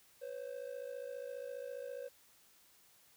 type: ring-modulated tone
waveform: triangle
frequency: 523.3 Hz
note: C5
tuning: in tune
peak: -37 dBFS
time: 0.21-2.09 s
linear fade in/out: 20 ms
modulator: 27.4 Hz
effects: white hiss -66 dBFS RMS until 3.16 s